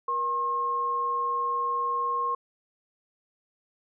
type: tone pair together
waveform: sine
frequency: 478.4 / 1074 Hz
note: A#4 / C6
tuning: +45 / +45 cents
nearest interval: octave + major second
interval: 1400 cents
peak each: -36 / -25 dBFS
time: 0.08-2.35 s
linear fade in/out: 5 ms
effects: none